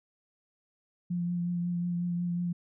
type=tone with vibrato; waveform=sine; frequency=174.61 Hz; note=F3; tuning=in tune; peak=-28 dBFS; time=1.1-2.53 s; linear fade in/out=10 ms; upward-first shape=triangle; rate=5.5 Hz; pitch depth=22 cents each way; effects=none